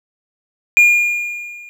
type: tone with level ramp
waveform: triangle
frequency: 2421 Hz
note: D#7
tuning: 48 cents flat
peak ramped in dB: -3 to -33 dBFS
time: 0.77-1.69 s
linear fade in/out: 0 ms
effects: none